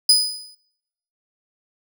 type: tone with exponential decay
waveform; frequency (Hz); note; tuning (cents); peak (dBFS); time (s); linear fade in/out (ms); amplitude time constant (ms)
35% pulse; 4978; D#8; 0; -7; 0.09-0.55; 5; 99
effects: noise-tail reverb RT60 0.9 s tail -23 dB re dry